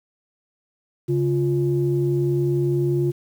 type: tone pair together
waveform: sine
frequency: 139.1 / 350.5 Hz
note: C#3 / F4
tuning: +6 / +6 cents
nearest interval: octave + major third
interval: 1600 cents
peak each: -20 / -20 dBFS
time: 1.08-3.12 s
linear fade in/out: 20 ms
effects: tanh soft clip ceiling -10 dBFS + 8-bit